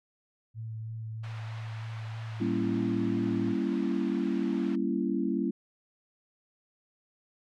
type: tone with vibrato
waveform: sine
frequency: 111.4 Hz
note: A2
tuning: 22 cents sharp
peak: -35 dBFS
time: 0.54-3.56 s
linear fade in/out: 50 ms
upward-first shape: sine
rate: 3.1 Hz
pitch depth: 15 cents each way
type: high-pass noise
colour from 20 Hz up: pink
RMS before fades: -46 dBFS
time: 1.23-4.76 s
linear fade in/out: 10 ms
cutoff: 650 Hz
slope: 24 dB/octave
type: chord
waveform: sine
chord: G diminished seventh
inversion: none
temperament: equal with one note detuned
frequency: 196 / 233.1 / 277.2 / 335.4 Hz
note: G3 / Bb3 / Db4 / Fb4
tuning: 0 / 0 / 0 / +30 cents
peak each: -32 dBFS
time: 2.4-5.51 s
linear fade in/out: 10 ms
effects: low-pass 3000 Hz 12 dB/octave